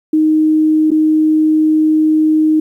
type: tone with dropouts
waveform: sine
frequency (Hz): 311.1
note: D#4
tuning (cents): 0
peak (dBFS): -8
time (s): 0.13-2.6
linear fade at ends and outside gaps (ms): 5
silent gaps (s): 0.906-0.915
effects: 8-bit